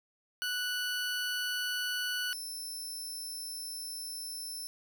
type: tone pair in turn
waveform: 20% pulse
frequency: 1480 / 5312 Hz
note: F#6 / E8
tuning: 0 / +12 cents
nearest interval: octave + minor seventh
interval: 2212 cents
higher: second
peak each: -27 / -33 dBFS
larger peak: first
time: 0.42-2.33 / 2.33-4.67 s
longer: second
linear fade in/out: 0 ms
effects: none